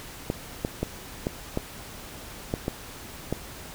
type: clicks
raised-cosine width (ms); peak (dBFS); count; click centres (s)
2; -12; 8; 0.301 / 0.649 / 0.83 / 1.269 / 1.574 / 2.539 / 2.681 / 3.326
effects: pink hiss -42 dBFS RMS until 3.74 s